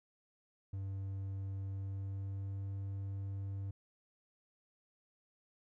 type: tone with pitch glide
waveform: triangle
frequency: 97.2 to 98.1 Hz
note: G2 to G2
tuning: -14 to +2 cents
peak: -36 dBFS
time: 0.73-3.71 s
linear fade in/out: 5 ms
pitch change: +16 cents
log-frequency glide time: 1.65-2.66 s
effects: none